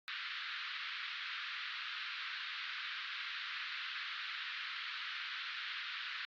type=band-pass noise; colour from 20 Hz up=pink; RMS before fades=-43 dBFS; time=0.08-6.25 s; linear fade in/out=0 ms; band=1300 to 4200 Hz; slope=48 dB/octave; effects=AAC 64 kbps